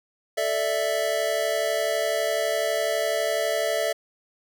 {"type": "chord", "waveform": "square", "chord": "A suspended fourth", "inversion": "none", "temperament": "equal", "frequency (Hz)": [440, 587.3, 659.3], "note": ["A4", "D5", "E5"], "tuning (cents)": [0, 0, 0], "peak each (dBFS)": [-31, -28, -26], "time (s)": [0.37, 3.93], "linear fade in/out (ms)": 10, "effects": []}